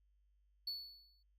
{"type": "tone with exponential decay", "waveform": "triangle", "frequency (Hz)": 4435, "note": "C#8", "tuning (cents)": 0, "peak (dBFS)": -36, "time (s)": [0.67, 1.23], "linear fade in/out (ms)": 5, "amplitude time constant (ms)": 120, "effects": ["added 50 Hz sine -70 dBFS peak until 1.38 s"]}